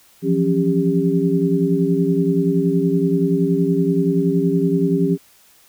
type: tone cluster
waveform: sine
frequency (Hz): 167.9 / 178.5 / 273.6 / 397.6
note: E3 / F3 / C#4 / G4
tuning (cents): +32 / +38 / -23 / +25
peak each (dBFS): -20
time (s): 0.22-5.18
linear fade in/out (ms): 50
effects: white hiss -52 dBFS RMS until 5.68 s